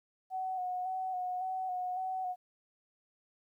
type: tone with vibrato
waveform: sine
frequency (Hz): 740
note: F#5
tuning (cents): 0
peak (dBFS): -33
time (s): 0.3-2.36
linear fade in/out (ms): 50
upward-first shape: square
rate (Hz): 1.8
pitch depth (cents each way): 26
effects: 12-bit